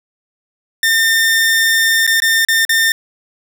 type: tone with dropouts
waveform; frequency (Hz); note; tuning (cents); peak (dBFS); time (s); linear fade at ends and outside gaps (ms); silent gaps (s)
sawtooth; 1808; A6; +47; -7; 0.83-2.92; 2; 2.067-2.075 / 2.202-2.22 / 2.45-2.485 / 2.651-2.693
effects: none